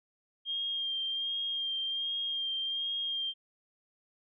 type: tone with vibrato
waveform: sine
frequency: 3210 Hz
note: G7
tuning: 40 cents sharp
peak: -31 dBFS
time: 0.45-3.34 s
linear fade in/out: 50 ms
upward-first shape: sine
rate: 1.3 Hz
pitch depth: 23 cents each way
effects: none